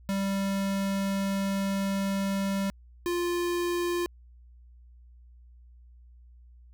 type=tone pair in turn; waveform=square; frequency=196 / 349.2 Hz; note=G3 / F4; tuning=0 / 0 cents; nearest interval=minor seventh; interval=1000 cents; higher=second; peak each=-27 dBFS; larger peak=neither; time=0.09-2.7 / 3.06-4.06 s; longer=first; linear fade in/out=0 ms; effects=added 60 Hz sine -50 dBFS peak until 6.73 s